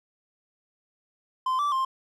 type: tone with pitch steps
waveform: triangle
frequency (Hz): 1035 / 1163 / 1054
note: C6 / D6 / C6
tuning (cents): -19 / -17 / +12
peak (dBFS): -21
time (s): 1.46-1.85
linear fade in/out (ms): 5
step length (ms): 130
effects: none